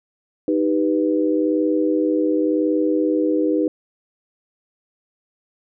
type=chord; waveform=sine; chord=Eb augmented; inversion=none; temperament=equal; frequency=311.1 / 392 / 493.9 Hz; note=Eb4 / G4 / B4; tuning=0 / 0 / 0 cents; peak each=-18 / -23 / -22 dBFS; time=0.48-3.68 s; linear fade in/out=2 ms; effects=none